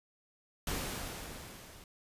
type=noise with level ramp; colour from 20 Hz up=pink; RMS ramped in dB=-35 to -54 dBFS; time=0.67-1.84 s; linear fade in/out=2 ms; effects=resampled to 32000 Hz